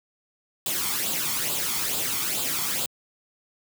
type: noise with flanger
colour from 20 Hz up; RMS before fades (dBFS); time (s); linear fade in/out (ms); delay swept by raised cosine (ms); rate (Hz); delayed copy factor
white; -27; 0.66-2.86; 2; 0.25 to 0.93; 2.3; +0.6
effects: high-pass 100 Hz 12 dB/octave